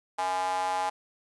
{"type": "tone with high-pass filter", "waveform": "square", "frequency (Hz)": 92.5, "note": "F#2", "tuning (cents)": 0, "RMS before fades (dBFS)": -29, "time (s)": [0.18, 0.9], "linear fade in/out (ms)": 10, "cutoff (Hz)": 830, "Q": 5.9, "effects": ["resampled to 24000 Hz", "10-bit"]}